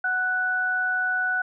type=tone pair together; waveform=sine; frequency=740 / 1482.7 Hz; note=F#5 / F#6; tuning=0 / +3 cents; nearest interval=octave; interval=1203 cents; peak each=-31 / -22 dBFS; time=0.04-1.42 s; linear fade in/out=5 ms; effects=none